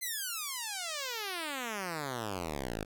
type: exponential sweep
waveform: 5% pulse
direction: down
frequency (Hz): 2093 to 49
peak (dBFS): -24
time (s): 0.01-2.85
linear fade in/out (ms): 20
effects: none